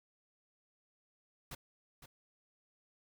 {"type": "noise with echo", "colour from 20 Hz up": "pink", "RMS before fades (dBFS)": -45, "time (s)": [1.51, 1.55], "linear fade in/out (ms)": 5, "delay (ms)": 510, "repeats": 1, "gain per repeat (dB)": -10, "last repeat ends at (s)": 2.06, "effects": []}